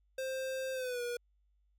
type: tone with pitch glide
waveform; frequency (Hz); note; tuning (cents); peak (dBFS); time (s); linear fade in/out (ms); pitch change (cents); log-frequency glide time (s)
square; 525 to 481.4; C5 to B4; +6 to -44; -36; 0.18-1.17; 5; -150; 0.73-1.02
effects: added 50 Hz sine -69 dBFS peak until 1.78 s